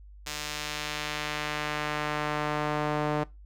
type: tone with band-pass filter sweep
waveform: sawtooth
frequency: 150 Hz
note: D3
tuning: 37 cents sharp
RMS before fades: -31 dBFS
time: 0.26-3.24 s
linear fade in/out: 10 ms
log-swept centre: 5500 to 650 Hz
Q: 0.76
effects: noise-tail reverb RT60 0.2 s tail -19 dB re dry + added 50 Hz sine -46 dBFS peak until 3.45 s